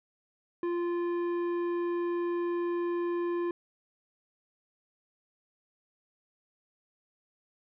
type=tone with tanh clipping; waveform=sine; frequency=346.8 Hz; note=F4; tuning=12 cents flat; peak=-30 dBFS; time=0.63-3.51 s; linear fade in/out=2 ms; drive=11 dB; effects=none